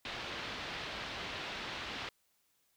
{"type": "low-pass noise", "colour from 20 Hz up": "white", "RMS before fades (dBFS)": -42, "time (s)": [0.05, 2.09], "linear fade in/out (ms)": 2, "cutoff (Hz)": 3800, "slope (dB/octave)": 24, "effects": ["white hiss -75 dBFS RMS until 2.76 s"]}